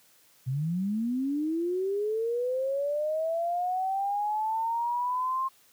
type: linear sweep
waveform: sine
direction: up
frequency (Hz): 122.8 to 1066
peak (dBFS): -26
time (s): 0.46-5.49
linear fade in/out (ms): 20
effects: white hiss -61 dBFS RMS until 5.72 s + high-pass 80 Hz 12 dB/octave